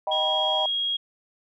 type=chord; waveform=sine; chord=Eb augmented; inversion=none; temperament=just; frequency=622.3 / 777.8 / 972.3 Hz; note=Eb5 / G5 / B5; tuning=0 / -14 / -27 cents; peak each=-27 / -27 / -30 dBFS; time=0.07-0.66 s; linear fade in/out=2 ms
type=tone; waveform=sine; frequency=3281 Hz; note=G#7; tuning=22 cents flat; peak=-23 dBFS; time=0.11-0.97 s; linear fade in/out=10 ms
effects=tanh soft clip ceiling -11 dBFS